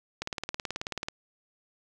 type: click train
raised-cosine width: 0.2 ms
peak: -15 dBFS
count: 17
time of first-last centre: 0.22-1.085 s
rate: 18.5 Hz
effects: none